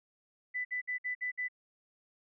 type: tone bursts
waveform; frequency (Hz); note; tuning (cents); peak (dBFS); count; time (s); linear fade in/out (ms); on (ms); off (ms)
sine; 1993; B6; +15; -32; 6; 0.54-1.485; 20; 110; 57
effects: none